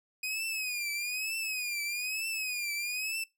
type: tone with vibrato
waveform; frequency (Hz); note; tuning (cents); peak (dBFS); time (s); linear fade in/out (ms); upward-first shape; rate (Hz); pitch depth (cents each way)
sawtooth; 2489; D#7; 0; -29; 0.23-3.24; 5; triangle; 1.1; 130
effects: noise-tail reverb RT60 0.2 s tail -22 dB re dry